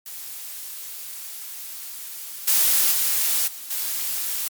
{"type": "noise with level steps", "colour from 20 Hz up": "blue", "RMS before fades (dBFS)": [-35, -18, -21, -36, -26], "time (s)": [0.06, 4.48], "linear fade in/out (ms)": 2, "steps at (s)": [2.47, 2.91, 3.47, 3.7], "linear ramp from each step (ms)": 10, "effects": ["MP3 96 kbps"]}